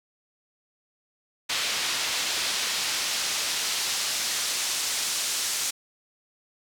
pink noise with band-pass filter sweep, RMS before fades -28 dBFS, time 1.49-5.71 s, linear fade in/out 10 ms, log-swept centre 3800 to 6600 Hz, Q 0.85, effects none

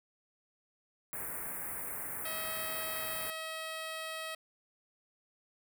white band-stop noise, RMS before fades -40 dBFS, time 1.13-3.3 s, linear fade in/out 0 ms, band 2200 to 8800 Hz, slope 48 dB/octave
10% pulse tone, 640 Hz, D#5, 49 cents sharp, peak -30 dBFS, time 2.25-4.35 s, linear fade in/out 5 ms
effects none

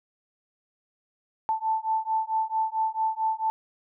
sine beating tone pair, 880 / 884.5 Hz, A5 / A5, 0 / +9 cents, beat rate 4.5 Hz, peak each -27 dBFS, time 1.49-3.5 s, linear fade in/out 0 ms, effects none

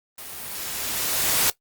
white noise with level ramp, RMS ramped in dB -38 to -19 dBFS, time 0.18-1.5 s, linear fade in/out 2 ms, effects noise-tail reverb RT60 0.1 s tail -19 dB re dry + Opus 32 kbps

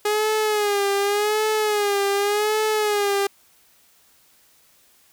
sawtooth tone with vibrato, 415.3 Hz, G#4, in tune, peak -15 dBFS, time 0.05-3.27 s, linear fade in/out 5 ms, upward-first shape sine, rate 0.87 Hz, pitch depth 72 cents each way, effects white hiss -57 dBFS RMS until 5.12 s

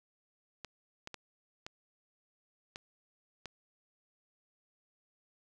clicks, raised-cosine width 0.2 ms, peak -25 dBFS, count 6, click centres 0.647 / 1.074 / 1.143 / 1.665 / 2.759 / 3.457 s, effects none

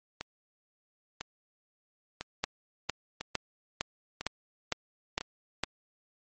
two click trains, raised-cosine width 0.2 ms, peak -11 / -18 dBFS, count 8 / 6, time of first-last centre 2.44-5.636 / 0.21-5.21 s, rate 2.19 / 1 Hz, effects MP3 32 kbps

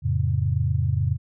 sine chord, F augmented, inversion none, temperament just, 87.31 / 109.13 / 136.42 Hz, F2 / A2 / C#3, 0 / -14 / -27 cents, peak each -24 dBFS, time 0.02-1.18 s, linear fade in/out 50 ms, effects none

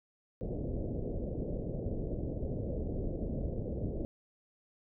pink low-pass noise, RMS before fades -36 dBFS, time 0.41-4.05 s, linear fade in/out 0 ms, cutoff 590 Hz, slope 48 dB/octave, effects none

